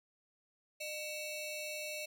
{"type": "ring-modulated tone", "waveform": "sawtooth", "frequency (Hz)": 1638, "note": "G#6", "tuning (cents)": -24, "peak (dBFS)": -33, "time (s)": [0.8, 2.06], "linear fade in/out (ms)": 10, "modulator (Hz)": 1030, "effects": []}